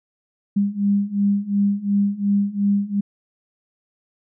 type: beating tone pair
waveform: sine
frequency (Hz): 199.9 / 202.7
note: G3 / G#3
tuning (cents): +34 / -42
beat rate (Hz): 2.8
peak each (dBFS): -21 / -19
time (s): 0.56-3.01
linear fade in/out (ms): 10
effects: none